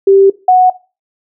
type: tone pair in turn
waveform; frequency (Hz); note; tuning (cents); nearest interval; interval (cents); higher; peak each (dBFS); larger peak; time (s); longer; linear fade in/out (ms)
sine; 391.1 / 736.8; G4 / F#5; -4 / -7; major seventh; 1097; second; -3; neither; 0.07-0.3 / 0.48-0.7; first; 5
effects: noise-tail reverb RT60 0.3 s tail -19 dB re dry